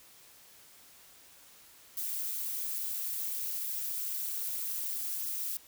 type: noise with amplitude modulation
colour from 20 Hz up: violet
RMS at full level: -32 dBFS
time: 1.97-5.57 s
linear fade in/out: 2 ms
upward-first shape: sine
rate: 214 Hz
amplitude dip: 80%
effects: white hiss -57 dBFS RMS until 5.67 s